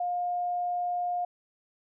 sine tone, 710 Hz, F5, 28 cents sharp, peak -27 dBFS, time 0-1.25 s, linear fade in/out 5 ms, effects none

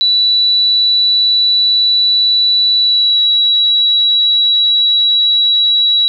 sine tone with pitch glide, 3951 to 3897 Hz, B7 to B7, 0 to -24 cents, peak -8 dBFS, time 0.01-6.08 s, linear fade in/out 0 ms, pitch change -24 cents, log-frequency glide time 2.78-3.23 s, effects none

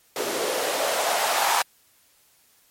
blue noise with band-pass filter sweep, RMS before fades -24 dBFS, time 0.16-1.62 s, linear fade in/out 2 ms, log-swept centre 390 to 890 Hz, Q 2.9, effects white hiss -60 dBFS RMS until 2.7 s + MP3 64 kbps

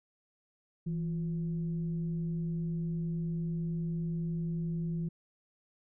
sine tone with frequency modulation, 165.3 Hz, E3, 5 cents sharp, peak -31 dBFS, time 0.86-5.09 s, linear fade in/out 10 ms, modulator 191 Hz, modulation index 0.29, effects none

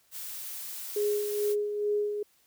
blue noise, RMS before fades -39 dBFS, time 0.11-1.56 s, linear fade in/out 50 ms
sine tone with tremolo, 415.3 Hz, G#4, in tune, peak -24 dBFS, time 0.96-2.23 s, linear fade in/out 5 ms, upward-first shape sine, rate 2.3 Hz, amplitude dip 50%
effects white hiss -66 dBFS RMS until 2.46 s

